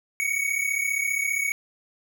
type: tone pair together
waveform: square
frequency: 2217 / 2252 Hz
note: C#7 / C#7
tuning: 0 / +27 cents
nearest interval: unison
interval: 27 cents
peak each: -27 dBFS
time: 0.2-1.52 s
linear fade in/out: 0 ms
effects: none